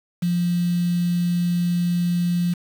sine tone with quantisation, 174.61 Hz, F3, in tune, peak -18 dBFS, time 0.22-2.54 s, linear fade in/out 10 ms, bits 6, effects none

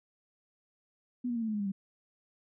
sine tone with pitch steps, 246.9 / 238.6 / 230.6 / 222.9 / 215.4 / 208.2 / 201.2 / 194.5 Hz, B3 / A#3 / A#3 / A3 / A3 / G#3 / G3 / G3, 0 / +41 / -19 / +23 / -37 / +5 / +45 / -13 cents, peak -30 dBFS, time 1.24-1.72 s, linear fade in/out 10 ms, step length 60 ms, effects none

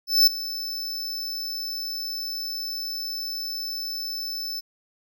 square tone with ADSR envelope, 5274 Hz, E8, in tune, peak -12 dBFS, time 0.07-4.61 s, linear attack 200 ms, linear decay 8 ms, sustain -17 dB, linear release 21 ms, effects none

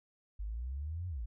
sine exponential two-way sweep, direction up then down, 49 to 92.5 to 49 Hz, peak -36 dBFS, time 0.39-1.26 s, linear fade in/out 10 ms, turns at 1.08 s, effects none

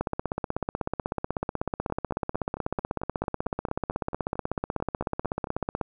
two click trains, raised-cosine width 1 ms, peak -22 / -13 dBFS, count 17 / 95, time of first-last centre 1.9-5.471 / 0.01-5.812 s, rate 4.48 / 16.2 Hz, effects none

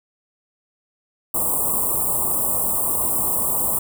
white band-stop noise, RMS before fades -21 dBFS, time 1.34-3.79 s, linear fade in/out 5 ms, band 1200 to 7800 Hz, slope 96 dB/octave, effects none

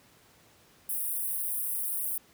white high-pass noise, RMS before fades -32 dBFS, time 0.89-2.18 s, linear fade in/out 5 ms, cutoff 8900 Hz, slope 96 dB/octave, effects pink hiss -60 dBFS RMS until 2.33 s + high-pass 80 Hz 12 dB/octave

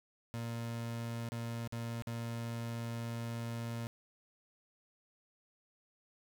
30% pulse tone with dropouts, 116.54 Hz, A#2, in tune, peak -35 dBFS, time 0.34-3.87 s, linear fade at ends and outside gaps 0 ms, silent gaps 1.289-1.32 / 1.676-1.724 / 2.022-2.071 s, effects none

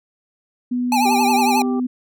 sine tone with pitch glide, 246.7 to 250.6 Hz, B3 to B3, -2 to +25 cents, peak -18 dBFS, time 0.71-1.87 s, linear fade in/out 10 ms, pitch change +27 cents, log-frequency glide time 1.49-1.56 s
square tone with vibrato, 830.6 Hz, G#5, in tune, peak -16 dBFS, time 0.92-1.62 s, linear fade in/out 2 ms, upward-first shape triangle, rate 11 Hz, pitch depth 120 cents each way
harmonic tone, 392 Hz, G4, in tune, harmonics 1 / 2 / 3, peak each -25 / -31 / -35 dBFS, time 1.05-1.8 s, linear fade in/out 5 ms
effects none

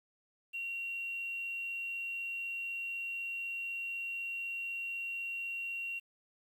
sine tone with quantisation, 2748 Hz, F7, 29 cents flat, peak -36 dBFS, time 0.53-6 s, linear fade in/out 20 ms, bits 10, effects none

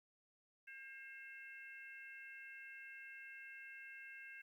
harmonic tone, 535 Hz, C5, 38 cents sharp, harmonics 3 / 4 / 5, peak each -54 / -57 / -57 dBFS, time 0.67-4.42 s, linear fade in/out 10 ms, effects 13-bit

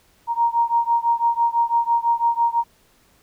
sine beating tone pair, 932.3 / 938.3 Hz, A#5 / A#5, 0 / +11 cents, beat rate 6 Hz, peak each -19 / -20 dBFS, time 0.27-2.64 s, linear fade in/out 50 ms, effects pink hiss -58 dBFS RMS until 3.22 s

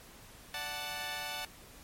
10% pulse chord, D major, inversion none, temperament equal, 587.3 / 740 / 880 Hz, D5 / F#5 / A5, 0 / 0 / 0 cents, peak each -37 / -32 / -32 dBFS, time 0.54-1.45 s, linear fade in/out 2 ms, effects pink hiss -54 dBFS RMS until 1.83 s + MP3 64 kbps

